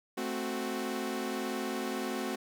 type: chord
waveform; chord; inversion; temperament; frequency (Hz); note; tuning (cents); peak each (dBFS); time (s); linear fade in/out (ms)
sawtooth; F# diminished; first; equal; 220 / 261.6 / 370; A3 / C4 / F#4; 0 / 0 / 0; -34 / -33 / -33; 0.17-2.36; 10
effects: none